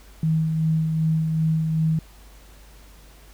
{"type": "tone with tremolo", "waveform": "sine", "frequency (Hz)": 159.2, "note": "D#3", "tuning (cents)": 40, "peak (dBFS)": -17, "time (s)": [0.23, 1.99], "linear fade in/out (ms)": 2, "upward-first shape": "sine", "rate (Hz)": 2.6, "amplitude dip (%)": 35, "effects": ["added 50 Hz sine -46 dBFS peak until 3.33 s", "pink hiss -52 dBFS RMS until 3.33 s"]}